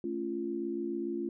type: chord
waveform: sine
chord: A augmented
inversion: none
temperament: equal with one note detuned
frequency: 220 / 277.2 / 344.2 Hz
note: A3 / C#4 / E#4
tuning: 0 / 0 / -25 cents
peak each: -39 / -38 / -34 dBFS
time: 0.04-1.29 s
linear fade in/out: 2 ms
effects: none